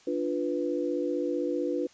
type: chord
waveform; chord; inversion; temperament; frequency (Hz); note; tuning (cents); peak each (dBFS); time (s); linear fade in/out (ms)
sine; B diminished; first; equal; 293.7 / 349.2 / 493.9; D4 / F4 / B4; 0 / 0 / 0; -31; 0.07-1.87; 5
effects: white hiss -58 dBFS RMS until 1.93 s + resampled to 16000 Hz